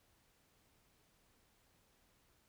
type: silence
effects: pink hiss -73 dBFS RMS until 2.48 s